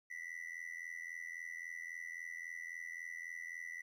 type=tone with amplitude modulation; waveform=triangle; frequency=1975.5 Hz; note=B6; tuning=in tune; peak=-38 dBFS; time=0.1-3.82 s; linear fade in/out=10 ms; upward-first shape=sine; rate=83.7 Hz; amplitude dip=90%; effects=13-bit